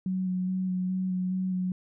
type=tone with vibrato; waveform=sine; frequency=185 Hz; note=F#3; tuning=in tune; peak=-26 dBFS; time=0.06-1.72 s; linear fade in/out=2 ms; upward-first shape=square; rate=2.4 Hz; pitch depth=14 cents each way; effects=none